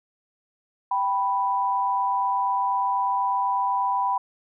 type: tone pair together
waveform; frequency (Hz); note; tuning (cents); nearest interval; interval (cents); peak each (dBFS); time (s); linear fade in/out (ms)
sine; 784 / 987.8; G5 / B5; 0 / 0; major third; 400; -26 / -22; 0.91-4.18; 5
effects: none